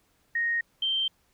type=tone pair in turn; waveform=sine; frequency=1864.7 / 3136 Hz; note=A#6 / G7; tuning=0 / 0 cents; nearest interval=major sixth; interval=900 cents; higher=second; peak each=-24 dBFS; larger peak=neither; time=0.35-0.61 / 0.82-1.08 s; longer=neither; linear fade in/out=5 ms; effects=pink hiss -68 dBFS RMS until 1.33 s